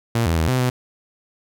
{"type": "tone with pitch steps", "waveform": "sawtooth", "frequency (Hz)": [116.3, 83.1, 80.4, 128.1, 125.7], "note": ["A#2", "E2", "E2", "C3", "B2"], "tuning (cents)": [-4, 15, -43, -36, 31], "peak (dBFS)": -13, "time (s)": [0.15, 0.7], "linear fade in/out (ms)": 5, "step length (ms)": 110, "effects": []}